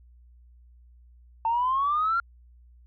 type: exponential sweep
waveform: sine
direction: up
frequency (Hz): 894 to 1396.9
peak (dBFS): -21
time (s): 1.45-2.2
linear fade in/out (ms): 2
effects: tanh soft clip ceiling -17 dBFS + added 60 Hz sine -51 dBFS peak until 2.86 s